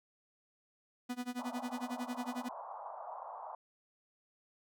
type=tone with tremolo; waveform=45% pulse; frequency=246.9 Hz; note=B3; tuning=in tune; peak=-35 dBFS; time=1.09-2.49 s; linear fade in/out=10 ms; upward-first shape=sine; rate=11 Hz; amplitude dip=95%
type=band-pass noise; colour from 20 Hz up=pink; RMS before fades=-46 dBFS; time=1.39-3.55 s; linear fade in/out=2 ms; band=630 to 1100 Hz; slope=48 dB/octave
effects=none